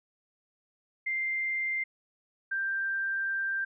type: tone pair in turn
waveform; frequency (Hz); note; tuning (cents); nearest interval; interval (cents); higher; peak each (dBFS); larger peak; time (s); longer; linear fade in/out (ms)
sine; 2094 / 1577.8; C7 / G6; +1 / +11; perfect fourth; 490; first; -28; neither; 1.06-1.84 / 2.51-3.65; second; 10
effects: none